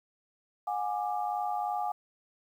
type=tone cluster; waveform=sine; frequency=723 / 826 / 1183 Hz; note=F#5 / G#5 / D6; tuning=-40 / -10 / +12 cents; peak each=-33 / -32 / -39 dBFS; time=0.67-1.92 s; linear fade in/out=5 ms; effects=10-bit